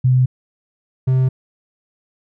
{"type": "tone pair in turn", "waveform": ["sine", "triangle"], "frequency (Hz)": [127.7, 129.93], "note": ["C3", "C3"], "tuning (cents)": [-42, -12], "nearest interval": "unison", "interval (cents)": 30, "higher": "second", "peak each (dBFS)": -10, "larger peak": "neither", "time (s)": [[0.04, 0.26], [1.07, 1.29]], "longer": "neither", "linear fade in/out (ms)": 10, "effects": []}